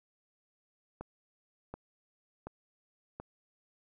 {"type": "click train", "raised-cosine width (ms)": 1, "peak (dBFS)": -27, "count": 4, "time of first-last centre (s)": [1.01, 3.2], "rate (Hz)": 1.37, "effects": []}